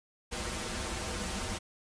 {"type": "noise with comb filter", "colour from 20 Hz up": "pink", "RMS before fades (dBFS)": -36, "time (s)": [0.31, 1.59], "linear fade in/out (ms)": 20, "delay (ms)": 7.1, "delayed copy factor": -1, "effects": ["resampled to 22050 Hz"]}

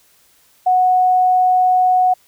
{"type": "tone", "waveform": "sine", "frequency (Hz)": 736, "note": "F#5", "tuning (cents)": -9, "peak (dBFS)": -10, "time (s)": [0.66, 2.14], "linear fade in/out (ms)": 10, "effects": ["white hiss -54 dBFS RMS until 2.27 s"]}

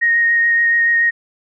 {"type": "tone with vibrato", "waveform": "sine", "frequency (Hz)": 1864.7, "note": "A#6", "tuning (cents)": 0, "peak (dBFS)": -11, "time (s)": [0.01, 1.11], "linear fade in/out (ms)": 20, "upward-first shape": "sine", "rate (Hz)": 7, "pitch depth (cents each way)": 11, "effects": []}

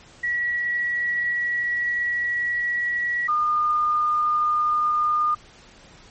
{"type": "tone pair in turn", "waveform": "sine", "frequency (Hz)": [1928, 1215.8], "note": ["B6", "D#6"], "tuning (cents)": [-42, -40], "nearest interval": "minor sixth", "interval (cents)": 798, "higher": "first", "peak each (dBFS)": [-21, -18], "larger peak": "second", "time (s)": [[0.23, 3.28], [3.28, 5.35]], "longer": "first", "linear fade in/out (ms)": 10, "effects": ["pink hiss -49 dBFS RMS until 6.1 s", "MP3 32 kbps"]}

